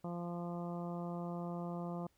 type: harmonic tone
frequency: 173.3 Hz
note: F3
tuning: 13 cents flat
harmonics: 1 / 2 / 3 / 4 / 5 / 6 / 7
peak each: -40 / -47 / -48 / -48 / -53 / -53 / -55 dBFS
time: 0.04-2.07 s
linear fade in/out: 5 ms
effects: pink hiss -75 dBFS RMS until 2.17 s